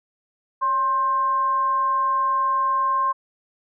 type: tone with frequency modulation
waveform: sine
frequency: 1062 Hz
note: C6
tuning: 25 cents sharp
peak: -18 dBFS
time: 0.61-3.13 s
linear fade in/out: 20 ms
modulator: 496 Hz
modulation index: 0.2
effects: none